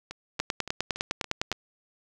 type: two click trains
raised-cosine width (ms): 0.2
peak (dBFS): -9 / -20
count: 12 / 6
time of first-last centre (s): 0.4-1.517 / 0.11-1.526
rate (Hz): 9.85 / 3.53
effects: none